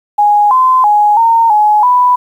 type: tone with pitch steps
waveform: sine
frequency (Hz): 829 / 1029 / 834 / 916 / 843 / 990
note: G#5 / C6 / G#5 / A#5 / G#5 / B5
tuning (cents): -3 / -29 / +7 / -31 / +26 / +4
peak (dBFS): -5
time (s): 0.18-2.16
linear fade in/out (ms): 10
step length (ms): 330
effects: 7-bit